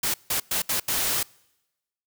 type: noise bursts at uneven times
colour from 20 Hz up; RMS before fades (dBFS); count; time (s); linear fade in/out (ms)
white; -25; 5; 0.03-0.14 / 0.3-0.4 / 0.51-0.62 / 0.69-0.8 / 0.88-1.23; 5
effects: noise-tail reverb RT60 1.0 s tail -26 dB re dry